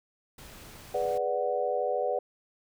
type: noise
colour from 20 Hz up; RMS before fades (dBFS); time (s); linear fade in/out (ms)
pink; -48; 0.38-1.18; 5
type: chord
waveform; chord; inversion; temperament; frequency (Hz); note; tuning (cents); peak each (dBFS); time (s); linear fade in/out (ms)
sine; G# half-diminished seventh; none; equal; 415.3 / 493.9 / 587.3 / 740; G#4 / B4 / D5 / F#5; 0 / 0 / 0 / 0; -35 / -30 / -31 / -32; 0.94-2.19; 5
effects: none